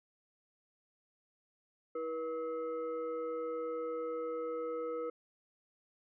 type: tone with frequency modulation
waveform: sine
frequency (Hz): 482.7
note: B4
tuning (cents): -40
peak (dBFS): -35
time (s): 1.95-5.1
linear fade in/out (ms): 5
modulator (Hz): 806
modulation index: 0.64
effects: none